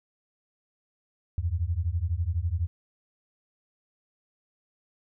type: beating tone pair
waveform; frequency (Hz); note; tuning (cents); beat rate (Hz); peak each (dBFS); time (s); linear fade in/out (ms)
sine; 79.6 / 91.6; D#2 / F#2; +40 / -17; 12; -28; 1.38-2.67; 0
effects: none